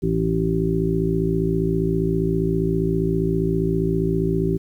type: harmonic tone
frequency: 55 Hz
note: A1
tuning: in tune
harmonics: 1 / 2 / 3 / 5 / 6 / 7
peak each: -28 / -29 / -22 / -27 / -28 / -23 dBFS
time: 0.02-4.58 s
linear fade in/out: 20 ms
effects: 9-bit